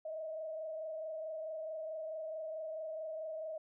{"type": "tone with frequency modulation", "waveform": "sine", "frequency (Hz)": 633, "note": "D#5", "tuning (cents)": 30, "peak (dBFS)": -39, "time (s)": [0.05, 3.58], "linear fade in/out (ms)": 5, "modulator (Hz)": 24.6, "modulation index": 0.75, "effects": []}